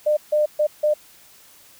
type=tone bursts at uneven times; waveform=sine; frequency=602 Hz; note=D5; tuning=43 cents sharp; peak=-15 dBFS; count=4; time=0.06-0.17 / 0.32-0.46 / 0.59-0.67 / 0.83-0.94 s; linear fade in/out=10 ms; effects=white hiss -50 dBFS RMS until 1.79 s